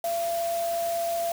sine tone in noise, 679 Hz, F5, 49 cents flat, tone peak -25 dBFS, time 0.04-1.32 s, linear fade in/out 2 ms, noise white, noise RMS -38 dBFS, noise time 0.04-1.32 s, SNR +10 dB, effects none

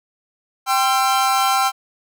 45% pulse chord, C major, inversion second, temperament equal with one note detuned, 784 / 1046.5 / 1349.3 Hz, G5 / C6 / E6, 0 / 0 / +40 cents, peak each -18 / -22 / -20 dBFS, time 0.66-1.72 s, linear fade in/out 50 ms, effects none

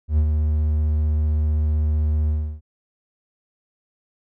triangle tone with ADSR envelope, 76.3 Hz, D#2, 33 cents flat, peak -11 dBFS, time 0.08-2.61 s, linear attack 98 ms, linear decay 70 ms, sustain -4 dB, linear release 320 ms, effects none

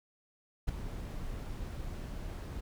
brown noise with ADSR envelope, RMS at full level -30 dBFS, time 0.67-2.61 s, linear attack 19 ms, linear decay 7 ms, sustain -10 dB, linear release 12 ms, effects none

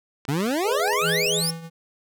clicks, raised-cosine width 0.2 ms, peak -20 dBFS, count 10, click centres 0.252 / 0.406 / 0.465 / 0.511 / 0.72 / 0.8 / 0.878 / 0.932 / 1.017 / 1.094 s
25% pulse exponential sweep, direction up, 130.2 to 5588 Hz, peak -18 dBFS, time 0.28-1.51 s, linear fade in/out 10 ms
sine chord, G# minor, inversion none, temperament equal with one note detuned, 415.3 / 498.2 / 622.3 Hz, G#4 / B4 / D#5, 0 / +15 / 0 cents, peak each -26 / -29 / -32 dBFS, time 0.63-1.43 s, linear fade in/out 50 ms
square tone with tremolo, 165 Hz, E3, 2 cents sharp, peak -26 dBFS, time 1.01-1.7 s, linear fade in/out 50 ms, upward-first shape triangle, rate 2.9 Hz, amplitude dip 80%
effects none

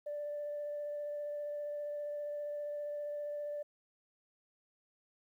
sine tone with vibrato, 587.3 Hz, D5, in tune, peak -36 dBFS, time 0.06-3.63 s, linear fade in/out 10 ms, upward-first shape triangle, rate 15 Hz, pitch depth 12 cents each way, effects tanh soft clip ceiling -33 dBFS + 12-bit

